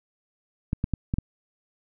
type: clicks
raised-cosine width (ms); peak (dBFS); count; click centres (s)
5; -12; 5; 0.731 / 0.841 / 0.937 / 1.139 / 1.185
effects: none

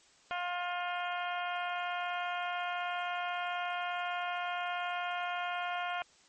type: harmonic tone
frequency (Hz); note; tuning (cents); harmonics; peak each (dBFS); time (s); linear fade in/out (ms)
354.2; F4; +24; 2 / 3 / 4 / 5 / 6 / 7 / 8 / 9; -36 / -41 / -39 / -47 / -46 / -45 / -48 / -48; 0.31-6.02; 0
effects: white hiss -63 dBFS RMS until 6.28 s + MP3 32 kbps

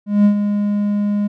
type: tone with ADSR envelope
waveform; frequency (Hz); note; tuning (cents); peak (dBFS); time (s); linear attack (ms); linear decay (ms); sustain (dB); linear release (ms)
triangle; 205.6; G#3; -17; -5; 0.06-1.28; 190; 91; -8; 16
effects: none

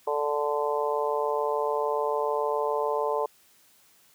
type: harmonic tone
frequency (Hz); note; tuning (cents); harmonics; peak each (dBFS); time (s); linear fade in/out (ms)
146.83; D3; 0; 3 / 4 / 5 / 6 / 7; -28 / -30 / -36 / -31 / -32; 0.07-3.26; 5
effects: white hiss -60 dBFS RMS until 4.14 s + high-pass 60 Hz 12 dB/octave

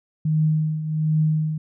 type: tone with tremolo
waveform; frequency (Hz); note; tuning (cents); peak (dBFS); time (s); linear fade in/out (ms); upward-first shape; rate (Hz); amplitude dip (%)
sine; 155.56; D#3; 0; -15; 0.25-1.58; 5; triangle; 1.3; 70
effects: none

